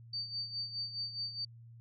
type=tone with tremolo; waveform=sine; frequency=4600 Hz; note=D8; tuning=37 cents flat; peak=-34 dBFS; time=0.13-1.45 s; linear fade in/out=5 ms; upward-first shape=sine; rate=4.8 Hz; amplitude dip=70%; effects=added 116 Hz sine -51 dBFS peak until 1.8 s